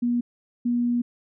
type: tone pair in turn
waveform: sine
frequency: 240.7 / 240.7 Hz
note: B3 / B3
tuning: -44 / -44 cents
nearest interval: unison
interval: 0 cents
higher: neither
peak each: -20 dBFS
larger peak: neither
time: 0.02-0.21 / 0.65-1.02 s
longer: second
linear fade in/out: 10 ms
effects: none